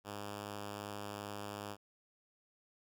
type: tone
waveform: 5% pulse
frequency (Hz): 102.6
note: G#2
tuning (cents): -21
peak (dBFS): -31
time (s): 0.04-1.77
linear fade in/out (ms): 50
effects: none